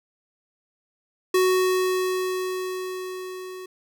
square tone with level ramp, 370.5 Hz, F#4, 2 cents sharp, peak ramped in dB -17 to -36 dBFS, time 1.34-3.66 s, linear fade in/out 5 ms, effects none

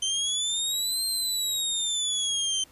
25% pulse exponential two-way sweep, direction up then down, 3100 to 4186 to 3100 Hz, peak -21 dBFS, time 0.02-2.64 s, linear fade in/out 5 ms, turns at 1.05 s, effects pink hiss -56 dBFS RMS until 2.71 s + resampled to 32000 Hz

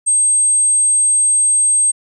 sine tone, 8400 Hz, C9, 6 cents sharp, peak -10 dBFS, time 0.06-1.92 s, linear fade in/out 20 ms, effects none

